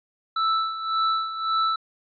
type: tone with tremolo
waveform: square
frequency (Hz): 1318.5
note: E6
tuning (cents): 0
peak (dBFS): -20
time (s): 0.36-1.76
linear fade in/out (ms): 5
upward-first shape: sine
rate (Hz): 1.8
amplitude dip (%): 70
effects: resampled to 11025 Hz